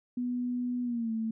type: tone with pitch glide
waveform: sine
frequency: 246.2 to 223.2 Hz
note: B3 to A3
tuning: -5 to +25 cents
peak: -29 dBFS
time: 0.17-1.31 s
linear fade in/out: 5 ms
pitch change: -170 cents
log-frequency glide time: 0.83-1.12 s
effects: none